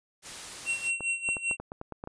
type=noise; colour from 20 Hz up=white; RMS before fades=-41 dBFS; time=0.22-0.92 s; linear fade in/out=50 ms
type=tone with tremolo; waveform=square; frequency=2730 Hz; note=F7; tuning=40 cents flat; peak=-26 dBFS; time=0.65-1.57 s; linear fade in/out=50 ms; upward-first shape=sine; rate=5 Hz; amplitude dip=80%
type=clicks; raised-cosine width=1 ms; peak=-24 dBFS; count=10; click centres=1.007 / 1.289 / 1.368 / 1.512 / 1.6 / 1.719 / 1.814 / 1.923 / 2.039 / 2.074 s
effects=resampled to 22050 Hz